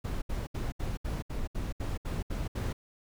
brown noise bursts, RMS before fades -33 dBFS, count 11, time 0.04-2.73 s, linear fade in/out 10 ms, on 180 ms, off 71 ms, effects none

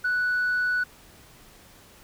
sine tone, 1480 Hz, F#6, in tune, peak -20 dBFS, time 0.04-0.84 s, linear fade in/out 10 ms, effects tanh soft clip ceiling -20 dBFS + pink hiss -52 dBFS RMS until 2.03 s

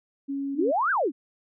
sine tone, 277.2 Hz, C#4, in tune, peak -27 dBFS, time 0.28-0.72 s, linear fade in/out 20 ms
sine exponential two-way sweep, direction up then down, 238.8 to 1644 to 238.8 Hz, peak -21 dBFS, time 0.54-1.12 s, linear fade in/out 50 ms, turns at 0.91 s
effects none

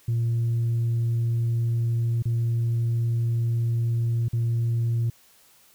sine tone with dropouts, 116.54 Hz, A#2, in tune, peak -19 dBFS, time 0.08-5.1 s, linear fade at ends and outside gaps 5 ms, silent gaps 2.224-2.254 / 4.284-4.331 s, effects tanh soft clip ceiling -19 dBFS + white hiss -57 dBFS RMS until 5.74 s

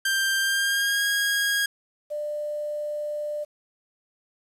sawtooth tone with pitch glide, 1580 to 1637.6 Hz, G6 to G#6, +13 to -25 cents, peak -18 dBFS, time 0.05-1.66 s, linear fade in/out 5 ms, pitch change +62 cents, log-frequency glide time 0.39-1.04 s
sine tone, 595 Hz, D5, 22 cents sharp, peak -27 dBFS, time 2.1-3.45 s, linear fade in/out 20 ms
effects resampled to 32000 Hz + 9-bit

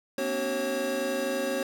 square tone cluster, 236 / 259.8 / 288.4 / 378.1 / 544 Hz, A#3 / C4 / D4 / F#4 / C#5, +22 / -12 / -31 / +38 / -33 cents, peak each -39 / -36 / -39 / -36 / -30 dBFS, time 0.18-1.63 s, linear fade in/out 2 ms, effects none

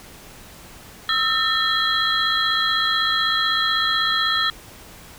sine tone cluster, 1285 / 1341 / 1808 / 3295 / 4046 Hz, E6 / E6 / A6 / G#7 / B7, -45 / +29 / +47 / -14 / +41 cents, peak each -25 / -28 / -23 / -22 / -25 dBFS, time 1.09-4.5 s, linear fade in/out 2 ms, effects pink hiss -43 dBFS RMS until 5.18 s

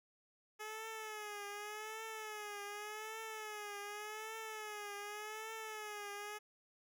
10% pulse tone with vibrato, 425.2 Hz, G#4, 41 cents sharp, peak -36 dBFS, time 0.59-6.39 s, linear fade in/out 20 ms, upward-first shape triangle, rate 0.86 Hz, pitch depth 87 cents each way, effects none

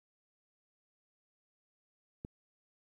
click, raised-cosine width 3 ms, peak -28 dBFS, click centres 2.249 s, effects 11-bit

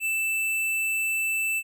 sine tone with tanh clipping, 2649 Hz, E7, 8 cents sharp, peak -25 dBFS, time 0-1.63 s, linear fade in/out 50 ms, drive 17 dB, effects none

